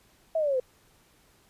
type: linear sweep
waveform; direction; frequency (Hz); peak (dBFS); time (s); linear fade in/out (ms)
sine; down; 660 to 493.9; -23; 0.35-0.6; 5
effects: pink hiss -62 dBFS RMS until 1.49 s + resampled to 32000 Hz